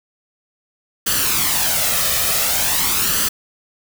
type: noise with flanger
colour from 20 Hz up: white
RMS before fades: -18 dBFS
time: 1.06-3.29 s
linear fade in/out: 10 ms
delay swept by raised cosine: 0.65 to 1.65 ms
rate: 0.46 Hz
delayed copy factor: +0.55
effects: none

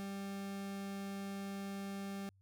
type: tone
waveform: 40% pulse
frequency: 197.2 Hz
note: G3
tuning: 11 cents sharp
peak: -40 dBFS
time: 0-2.29 s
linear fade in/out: 0 ms
effects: added 96 Hz sine -65 dBFS peak until 2.41 s

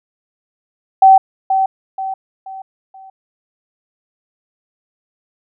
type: tone with echo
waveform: sine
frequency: 768 Hz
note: G5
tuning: 36 cents flat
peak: -3 dBFS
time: 1.02-1.18 s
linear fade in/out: 5 ms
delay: 480 ms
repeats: 4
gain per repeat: -8 dB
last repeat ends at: 3.1 s
effects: none

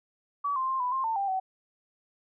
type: tone with pitch steps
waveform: sine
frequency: 1142 / 1047 / 1055 / 993 / 1058 / 898 / 792 / 757 Hz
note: D6 / C6 / C6 / B5 / C6 / A5 / G5 / F#5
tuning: -49 / +1 / +14 / +9 / +19 / +35 / +18 / +39 cents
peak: -26 dBFS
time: 0.44-1.4 s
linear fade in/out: 10 ms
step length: 120 ms
effects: none

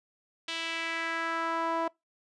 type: tone with band-pass filter sweep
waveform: sawtooth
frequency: 330 Hz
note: E4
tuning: 2 cents sharp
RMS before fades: -32 dBFS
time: 0.48-1.88 s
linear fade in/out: 5 ms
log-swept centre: 3300 to 840 Hz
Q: 2.1
effects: noise-tail reverb RT60 0.2 s tail -25 dB re dry + resampled to 24000 Hz

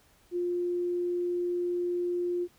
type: tone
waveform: sine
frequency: 352.5 Hz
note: F4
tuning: 16 cents sharp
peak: -27 dBFS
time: 0.31-2.48 s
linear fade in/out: 50 ms
effects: pink hiss -63 dBFS RMS until 2.58 s

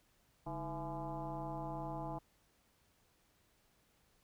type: tone with frequency modulation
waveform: sine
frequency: 493.9 Hz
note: B4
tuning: in tune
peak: -39 dBFS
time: 0.46-2.19 s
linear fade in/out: 10 ms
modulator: 175 Hz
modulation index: 2.8
effects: pink hiss -73 dBFS RMS until 4.23 s

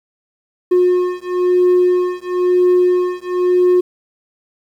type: beating tone pair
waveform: triangle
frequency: 360 / 361 Hz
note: F#4 / F#4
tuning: -47 / -43 cents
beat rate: 1 Hz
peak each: -12 dBFS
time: 0.71-3.81 s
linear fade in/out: 10 ms
effects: tanh soft clip ceiling -2 dBFS + 8-bit

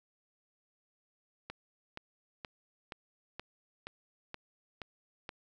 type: click train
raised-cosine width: 0.3 ms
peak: -25 dBFS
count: 9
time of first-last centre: 1.5-5.291 s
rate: 2.11 Hz
effects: none

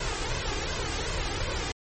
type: noise with flanger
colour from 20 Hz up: pink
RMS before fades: -30 dBFS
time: 0-1.72 s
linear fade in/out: 5 ms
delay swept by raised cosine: 1.9 to 2.5 ms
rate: 2.7 Hz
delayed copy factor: +0.6
effects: low-pass 10000 Hz 12 dB/octave + MP3 32 kbps

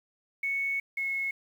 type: tone pair in turn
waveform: sine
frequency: 2213 / 2181 Hz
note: C#7 / C#7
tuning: -3 / -29 cents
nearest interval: unison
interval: 26 cents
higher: first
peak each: -27 / -28 dBFS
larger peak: first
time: 0.43-0.8 / 0.97-1.31 s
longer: first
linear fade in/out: 5 ms
effects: 9-bit

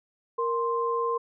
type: tone pair together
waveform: sine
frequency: 466.4 / 1047 Hz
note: A#4 / C6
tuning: +1 / +1 cents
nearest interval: octave + major second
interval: 1400 cents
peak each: -27 dBFS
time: 0.38-1.18 s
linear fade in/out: 10 ms
effects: none

